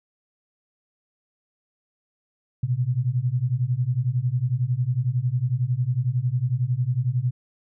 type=beating tone pair; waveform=sine; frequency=118.9 / 129.9 Hz; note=A#2 / C3; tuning=+35 / -12 cents; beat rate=11 Hz; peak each=-24 / -23 dBFS; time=2.63-7.31 s; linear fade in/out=5 ms; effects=none